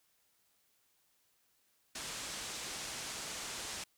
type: low-pass noise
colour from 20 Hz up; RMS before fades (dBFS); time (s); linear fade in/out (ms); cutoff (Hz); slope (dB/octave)
white; -43; 1.95-3.84; 5; 8400; 24
effects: white hiss -74 dBFS RMS until 3.97 s